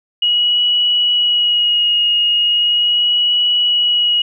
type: tone with vibrato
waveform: sine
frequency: 2900 Hz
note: F#7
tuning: 35 cents flat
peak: -11 dBFS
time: 0.22-4.22 s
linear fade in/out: 5 ms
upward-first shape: sine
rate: 0.38 Hz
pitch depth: 18 cents each way
effects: none